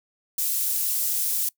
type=high-pass noise; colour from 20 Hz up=pink; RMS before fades=-25 dBFS; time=0.38-1.49 s; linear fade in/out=5 ms; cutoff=11000 Hz; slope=12 dB/octave; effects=noise-tail reverb RT60 0.1 s tail -23 dB re dry